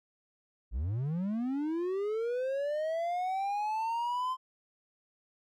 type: linear sweep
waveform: triangle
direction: up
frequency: 48.26 to 1041 Hz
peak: -28 dBFS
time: 0.71-4.37 s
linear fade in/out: 50 ms
effects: none